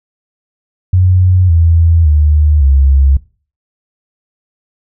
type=tone with pitch steps; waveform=sine; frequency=91.6 / 83.03 / 75.27 / 68.23 Hz; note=F#2 / E2 / D2 / C#2; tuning=-17 / +13 / +43 / -27 cents; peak=-5 dBFS; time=0.93-3.17 s; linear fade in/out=5 ms; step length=560 ms; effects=noise-tail reverb RT60 0.4 s tail -20 dB re dry